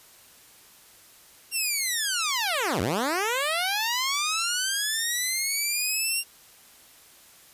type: linear two-way sweep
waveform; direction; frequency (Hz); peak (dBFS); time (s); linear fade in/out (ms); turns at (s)
10% pulse; down then up; 2794 to 78.8 to 2794; -16; 1.51-6.24; 50; 2.81
effects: white hiss -53 dBFS RMS until 7.53 s + resampled to 32000 Hz